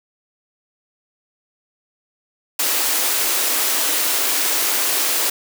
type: high-pass noise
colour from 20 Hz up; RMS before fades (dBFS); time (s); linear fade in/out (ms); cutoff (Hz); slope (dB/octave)
white; -19; 2.59-5.3; 5; 260; 96
effects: none